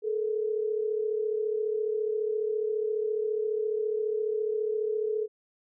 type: tone pair together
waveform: sine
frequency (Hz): 428 / 462.6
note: A4 / A#4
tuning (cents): -48 / -13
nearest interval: minor second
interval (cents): 135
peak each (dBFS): -27 / -33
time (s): 0.02-5.28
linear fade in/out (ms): 50
effects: none